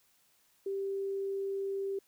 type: tone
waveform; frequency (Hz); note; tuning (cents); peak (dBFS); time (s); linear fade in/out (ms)
sine; 392.2; G4; +1; -32; 0.66-1.99; 5
effects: white hiss -69 dBFS RMS until 2.07 s